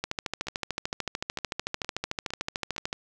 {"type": "two click trains", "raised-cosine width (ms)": 0.2, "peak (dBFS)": [-12, -21], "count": [40, 6], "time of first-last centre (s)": [[0.04, 2.929], [0.47, 2.764]], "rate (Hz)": [13.5, 2.18], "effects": []}